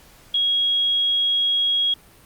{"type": "tone", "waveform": "sine", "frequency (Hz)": 3300, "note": "G#7", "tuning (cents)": -12, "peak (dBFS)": -17, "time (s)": [0.34, 1.94], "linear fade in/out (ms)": 5, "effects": ["pink hiss -50 dBFS RMS until 2.25 s", "Opus 48 kbps"]}